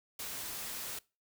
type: noise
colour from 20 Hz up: white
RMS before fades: -41 dBFS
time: 0.19-0.99 s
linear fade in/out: 5 ms
effects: noise-tail reverb RT60 0.3 s tail -23 dB re dry